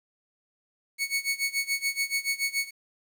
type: tone with tremolo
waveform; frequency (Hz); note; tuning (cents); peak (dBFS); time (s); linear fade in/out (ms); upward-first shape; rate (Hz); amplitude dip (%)
sawtooth; 2217; C#7; 0; -20; 0.98-2.71; 50; sine; 7; 90
effects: 9-bit